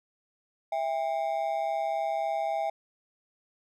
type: ring-modulated tone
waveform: triangle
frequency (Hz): 729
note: F#5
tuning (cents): -26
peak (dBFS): -22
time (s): 0.72-2.7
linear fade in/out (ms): 5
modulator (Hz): 71.8
effects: none

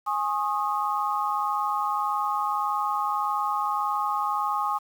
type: chord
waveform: sine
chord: Ab suspended fourth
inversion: none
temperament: equal with one note detuned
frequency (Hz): 830.6 / 1082.8 / 1244.5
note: Ab5 / Db6 / Eb6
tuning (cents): 0 / -41 / 0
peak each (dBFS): -28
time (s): 0.06-4.79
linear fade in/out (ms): 20
effects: 8-bit

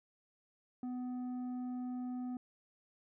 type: tone with tanh clipping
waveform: triangle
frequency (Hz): 249.8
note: B3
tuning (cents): +20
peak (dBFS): -39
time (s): 0.83-2.37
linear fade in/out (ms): 2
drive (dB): 11
effects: none

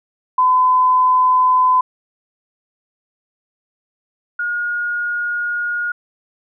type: tone pair in turn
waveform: sine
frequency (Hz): 1014 / 1434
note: B5 / F6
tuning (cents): +45 / +45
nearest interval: tritone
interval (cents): 600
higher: second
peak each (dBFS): -10 / -18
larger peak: first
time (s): 0.38-1.81 / 4.39-5.92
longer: second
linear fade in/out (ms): 5
effects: none

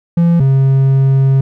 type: tone pair in turn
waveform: triangle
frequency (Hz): 170 / 134.93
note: F3 / C#3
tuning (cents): -46 / -46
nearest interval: major third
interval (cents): 400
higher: first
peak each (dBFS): -5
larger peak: neither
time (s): 0.17-0.4 / 0.4-1.41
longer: second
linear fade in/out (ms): 5
effects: none

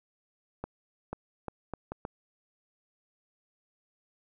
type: accelerating click train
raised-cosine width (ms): 1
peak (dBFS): -21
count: 6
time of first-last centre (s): 0.64-2.051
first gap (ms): 490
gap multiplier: 0.72
effects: none

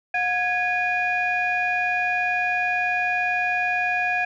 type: tone cluster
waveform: sine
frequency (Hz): 724 / 1662 / 2453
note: F#5 / G#6 / D#7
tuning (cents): -38 / +1 / -25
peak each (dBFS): -24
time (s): 0.14-4.25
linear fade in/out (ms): 5
effects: tanh soft clip ceiling -13 dBFS

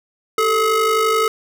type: ring-modulated tone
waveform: square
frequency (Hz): 418.1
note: G#4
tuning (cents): +12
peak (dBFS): -12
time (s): 0.38-1.28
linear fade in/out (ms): 2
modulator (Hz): 862
effects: none

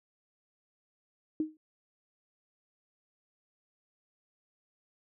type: tone with exponential decay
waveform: sine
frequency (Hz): 311.5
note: D#4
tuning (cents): +2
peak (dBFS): -24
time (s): 1.4-1.57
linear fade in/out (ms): 2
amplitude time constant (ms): 35
effects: none

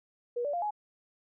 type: tone with pitch steps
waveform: sine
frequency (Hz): 481.8 / 579.6 / 697.3 / 838.9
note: B4 / D5 / F5 / G#5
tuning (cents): -43 / -23 / -3 / +17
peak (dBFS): -29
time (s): 0.36-0.708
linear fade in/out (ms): 10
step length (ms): 87
effects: none

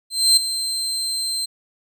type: tone with ADSR envelope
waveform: 30% pulse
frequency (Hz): 4128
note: C8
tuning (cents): -24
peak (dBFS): -7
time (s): 0.1-1.46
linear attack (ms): 270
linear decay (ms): 6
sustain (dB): -12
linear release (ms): 14
effects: none

